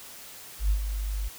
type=tone with ADSR envelope; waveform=sine; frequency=50.6 Hz; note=G#1; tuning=44 cents flat; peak=-18 dBFS; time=0.59-1.29 s; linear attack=110 ms; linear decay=84 ms; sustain=-9 dB; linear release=15 ms; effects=tanh soft clip ceiling -14 dBFS + white hiss -45 dBFS RMS until 1.38 s